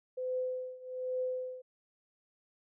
sine tone with tremolo, 509 Hz, C5, 48 cents flat, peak -30 dBFS, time 0.17-1.62 s, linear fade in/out 10 ms, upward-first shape triangle, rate 1.2 Hz, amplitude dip 90%, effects none

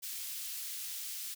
white high-pass noise, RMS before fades -41 dBFS, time 0.02-1.35 s, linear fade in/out 20 ms, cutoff 2800 Hz, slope 12 dB/octave, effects none

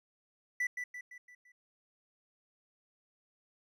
triangle tone with echo, 1975.5 Hz, B6, in tune, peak -28 dBFS, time 0.6-0.67 s, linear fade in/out 5 ms, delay 170 ms, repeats 5, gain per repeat -6 dB, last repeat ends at 1.52 s, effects none

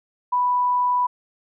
sine tone, 987.8 Hz, B5, in tune, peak -17 dBFS, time 0.32-1.07 s, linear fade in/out 10 ms, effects none

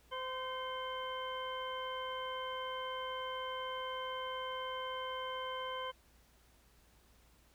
harmonic tone with a mistuned harmonic, 516 Hz, C5, 24 cents flat, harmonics 1 / 2 / 3 / 4 / 6, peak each -43 / -41 / -49 / -51 / -46 dBFS, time 0.11-5.92 s, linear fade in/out 20 ms, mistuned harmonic 4, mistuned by +52 cents, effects added 58 Hz sine -67 dBFS peak until 7.54 s + pink hiss -68 dBFS RMS until 7.54 s

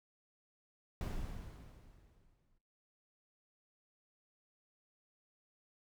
brown noise with exponential decay, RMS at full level -37 dBFS, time 1.01-2.58 s, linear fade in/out 1 ms, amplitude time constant 340 ms, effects noise-tail reverb RT60 0.3 s tail -17 dB re dry

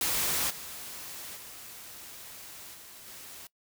white noise with level steps, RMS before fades -29 / -42 / -46 / -49 / -46 dBFS, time 0.01-3.47 s, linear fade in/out 2 ms, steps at 0.49 / 1.35 / 2.73 / 3.06 s, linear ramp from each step 20 ms, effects noise-tail reverb RT60 0.1 s tail -21 dB re dry

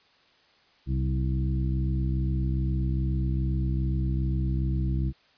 harmonic tone with a mistuned harmonic, 64.9 Hz, C2, 13 cents flat, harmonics 1 / 2 / 3 / 4 / 5, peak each -26 / -28 / -34 / -43 / -37 dBFS, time 0.86-5.13 s, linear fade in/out 50 ms, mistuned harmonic 2, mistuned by +32 cents, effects white hiss -61 dBFS RMS until 5.37 s + resampled to 11025 Hz

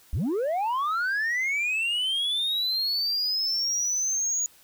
sine linear sweep, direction up, 49.28 to 6810 Hz, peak -21 dBFS, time 0.13-4.46 s, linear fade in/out 0 ms, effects tanh soft clip ceiling -23 dBFS + white hiss -56 dBFS RMS until 4.63 s

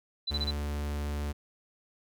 sine tone bursts, 3999 Hz, B7, 21 cents sharp, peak -29 dBFS, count 4, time 0.27-0.511 s, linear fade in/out 10 ms, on 43 ms, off 23 ms
45% pulse tone, 73.1 Hz, D2, 7 cents flat, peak -31 dBFS, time 0.3-1.33 s, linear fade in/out 20 ms
effects none

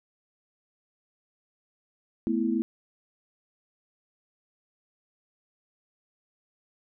sine chord, A suspended second, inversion none, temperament equal, 220 / 246.9 / 329.6 Hz, A3 / B3 / E4, 0 / 0 / 0 cents, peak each -28 dBFS, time 2.27-2.62 s, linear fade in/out 0 ms, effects none

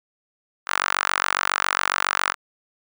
sawtooth tone with high-pass filter, 47.27 Hz, F#1, 38 cents sharp, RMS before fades -23 dBFS, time 0.66-2.35 s, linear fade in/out 50 ms, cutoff 1300 Hz, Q 2.9, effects none

